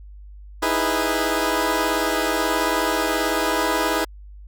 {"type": "chord", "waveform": "15% pulse", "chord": "E major seventh", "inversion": "third", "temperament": "equal with one note detuned", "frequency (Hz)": [311.1, 329.6, 412, 493.9], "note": ["D#4", "E4", "G#4", "B4"], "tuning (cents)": [0, 0, -14, 0], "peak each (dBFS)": -19, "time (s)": [0.62, 4.05], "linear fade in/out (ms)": 10, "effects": ["added 50 Hz sine -38 dBFS peak until 4.47 s"]}